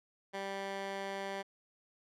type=tone with band-pass filter; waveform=15% pulse; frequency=196 Hz; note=G3; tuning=in tune; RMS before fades=-40 dBFS; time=0.33-1.43 s; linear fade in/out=20 ms; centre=1400 Hz; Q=0.52; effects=none